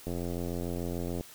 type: click train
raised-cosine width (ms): 2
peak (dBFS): -22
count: 100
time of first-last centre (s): 0.07-1.209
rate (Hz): 86.9
effects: white hiss -51 dBFS RMS until 1.34 s